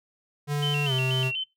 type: tone with pitch glide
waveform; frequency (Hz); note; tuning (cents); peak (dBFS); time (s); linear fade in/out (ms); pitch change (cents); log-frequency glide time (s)
square; 145.8 to 129.89; D3 to C3; -12 to -12; -25; 0.47-1.32; 50; -200; 0.85-0.93
type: tone with vibrato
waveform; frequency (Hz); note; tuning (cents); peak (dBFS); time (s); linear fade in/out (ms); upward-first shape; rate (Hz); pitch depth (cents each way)
sine; 2897; F#7; -37; -27; 0.62-1.44; 10; square; 4.1; 100
effects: noise-tail reverb RT60 0.2 s tail -20 dB re dry